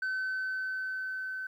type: tone with level ramp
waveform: sine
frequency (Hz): 1525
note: G6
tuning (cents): -48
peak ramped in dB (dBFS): -27 to -34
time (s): 0.02-1.47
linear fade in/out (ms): 5
effects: tanh soft clip ceiling -29 dBFS + 11-bit